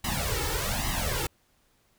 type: noise with flanger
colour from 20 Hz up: pink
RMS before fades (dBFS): -29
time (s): 0.04-1.27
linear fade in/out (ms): 5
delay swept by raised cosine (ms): 1 to 2.3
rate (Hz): 1.2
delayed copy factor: +0.9
effects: pink hiss -67 dBFS RMS until 1.98 s